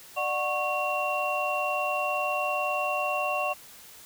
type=tone cluster; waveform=sine; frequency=597 / 737 / 1102 / 2745 Hz; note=D5 / F#5 / C#6 / F7; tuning=+28 / -7 / -11 / -31 cents; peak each=-31 dBFS; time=0.16-3.54 s; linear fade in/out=20 ms; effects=white hiss -49 dBFS RMS until 4.05 s